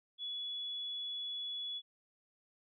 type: tone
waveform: sine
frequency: 3400 Hz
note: G#7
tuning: 40 cents sharp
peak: -38 dBFS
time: 0.18-1.82 s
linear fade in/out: 50 ms
effects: none